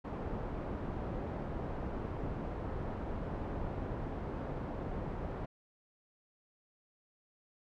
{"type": "low-pass noise", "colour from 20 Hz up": "pink", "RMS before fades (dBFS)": -39, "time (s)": [0.04, 5.46], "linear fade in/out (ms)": 10, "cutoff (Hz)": 850, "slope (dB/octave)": 12, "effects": []}